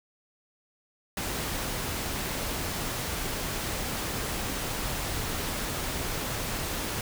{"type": "noise", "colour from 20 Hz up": "pink", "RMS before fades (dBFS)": -32, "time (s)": [1.17, 7.01], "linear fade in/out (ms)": 2, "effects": []}